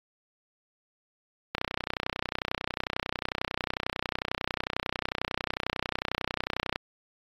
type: click train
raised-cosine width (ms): 0.3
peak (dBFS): -12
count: 163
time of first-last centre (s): 1.55-6.759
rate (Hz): 31.1
effects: AAC 32 kbps